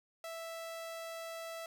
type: tone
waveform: sawtooth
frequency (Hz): 659.3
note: E5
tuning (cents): 0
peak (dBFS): -38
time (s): 0.24-1.66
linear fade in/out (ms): 2
effects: none